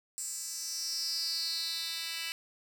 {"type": "tone with high-pass filter sweep", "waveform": "10% pulse", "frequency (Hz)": 329.6, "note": "E4", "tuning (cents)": 0, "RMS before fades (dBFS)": -36, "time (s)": [0.18, 2.32], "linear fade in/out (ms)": 0, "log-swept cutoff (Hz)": [7500, 3000], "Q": 6, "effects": []}